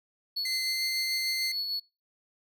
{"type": "tone with tremolo", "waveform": "triangle", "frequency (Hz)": 4400, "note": "C#8", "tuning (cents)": -14, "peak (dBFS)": -27, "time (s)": [0.36, 1.8], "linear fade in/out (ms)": 10, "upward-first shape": "sine", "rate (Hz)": 6.7, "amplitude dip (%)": 35}
{"type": "tone with pitch glide", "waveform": "sawtooth", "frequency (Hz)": [2063, 2076], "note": ["C7", "C7"], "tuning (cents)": [-25, -14], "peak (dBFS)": -28, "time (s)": [0.45, 1.52], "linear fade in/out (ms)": 5, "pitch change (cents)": 11, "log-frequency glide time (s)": [0.67, 0.81]}
{"effects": ["noise-tail reverb RT60 0.3 s tail -25 dB re dry"]}